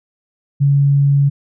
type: tone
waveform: sine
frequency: 140.8 Hz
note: C#3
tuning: 27 cents sharp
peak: -9 dBFS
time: 0.6-1.3 s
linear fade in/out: 20 ms
effects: none